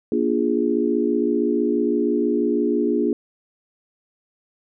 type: chord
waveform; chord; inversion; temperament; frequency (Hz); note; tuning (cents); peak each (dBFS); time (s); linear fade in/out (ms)
sine; Bb dominant seventh; none; equal with one note detuned; 238.4 / 293.7 / 349.2 / 415.3; Bb3 / D4 / F4 / Ab4; +39 / 0 / 0 / 0; -23; 0.12-3.13; 2
effects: none